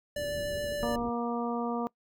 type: tone with vibrato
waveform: square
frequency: 583 Hz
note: D5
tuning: 13 cents flat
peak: -32 dBFS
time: 0.16-0.96 s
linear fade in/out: 5 ms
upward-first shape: sine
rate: 7.1 Hz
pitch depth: 8 cents each way
type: low-pass noise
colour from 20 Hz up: pink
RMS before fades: -42 dBFS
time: 0.16-1.1 s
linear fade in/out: 10 ms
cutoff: 490 Hz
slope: 96 dB/octave
type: harmonic tone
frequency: 236.8 Hz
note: A#3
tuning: 27 cents sharp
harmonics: 1 / 2 / 3 / 4 / 5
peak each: -32 / -35 / -37 / -38 / -39 dBFS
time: 0.83-1.87 s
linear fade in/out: 0 ms
effects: noise-tail reverb RT60 0.1 s tail -23 dB re dry